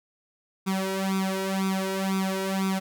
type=tone with flanger; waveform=sawtooth; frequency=191.6 Hz; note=G3; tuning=39 cents flat; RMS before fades=-27 dBFS; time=0.66-2.8 s; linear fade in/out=20 ms; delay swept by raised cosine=0.82 to 2.12 ms; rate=2 Hz; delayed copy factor=+1; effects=none